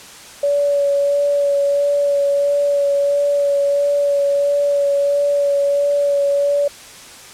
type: tone with vibrato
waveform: sine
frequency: 569 Hz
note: C#5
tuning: 45 cents sharp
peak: -13 dBFS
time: 0.43-6.68 s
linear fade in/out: 5 ms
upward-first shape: sine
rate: 1.5 Hz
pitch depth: 14 cents each way
effects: white hiss -38 dBFS RMS until 7.33 s + low-pass 9000 Hz 12 dB/octave